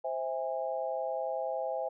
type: chord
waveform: sine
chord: C augmented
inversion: none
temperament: just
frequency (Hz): 523.3 / 654.1 / 817.6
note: C5 / E5 / G#5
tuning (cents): 0 / -14 / -27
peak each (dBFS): -35 / -35 / -37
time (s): 0.04-1.89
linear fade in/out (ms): 10
effects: none